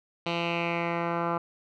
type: tone with low-pass filter sweep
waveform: 10% pulse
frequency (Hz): 170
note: F3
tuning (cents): -46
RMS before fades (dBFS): -29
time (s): 0.26-1.38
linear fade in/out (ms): 5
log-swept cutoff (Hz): 3400 to 1300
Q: 3.3
effects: none